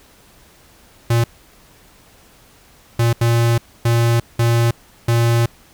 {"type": "tone bursts at uneven times", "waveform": "square", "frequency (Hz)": 117.1, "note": "A#2", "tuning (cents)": 8, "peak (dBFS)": -13, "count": 6, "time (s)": [[1.1, 1.24], [2.99, 3.13], [3.21, 3.58], [3.85, 4.2], [4.39, 4.71], [5.08, 5.46]], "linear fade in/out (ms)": 5, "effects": ["pink hiss -49 dBFS RMS until 5.73 s"]}